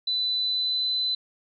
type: tone with pitch glide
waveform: sine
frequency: 3995 to 4020 Hz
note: B7 to B7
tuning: +19 to +30 cents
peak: -23 dBFS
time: 0.07-1.15 s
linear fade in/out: 5 ms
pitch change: +11 cents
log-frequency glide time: 0.38-0.89 s
effects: none